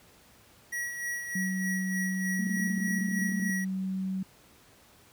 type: tone with tremolo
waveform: square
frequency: 1919 Hz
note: A#6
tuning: 50 cents sharp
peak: -31 dBFS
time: 0.72-3.65 s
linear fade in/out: 10 ms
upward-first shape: sine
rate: 3.3 Hz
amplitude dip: 50%
type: tone with pitch glide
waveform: sine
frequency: 187.8 to 189.32 Hz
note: F#3 to F#3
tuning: +26 to +40 cents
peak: -29 dBFS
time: 1.35-4.23 s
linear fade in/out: 5 ms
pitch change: +14 cents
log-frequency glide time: 2.85-3.17 s
type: tone bursts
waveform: sine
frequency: 218.9 Hz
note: A3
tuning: 9 cents flat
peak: -31 dBFS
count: 11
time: 2.39-3.501 s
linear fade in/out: 2 ms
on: 81 ms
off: 22 ms
effects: pink hiss -58 dBFS RMS until 5.12 s + high-pass 60 Hz 12 dB/octave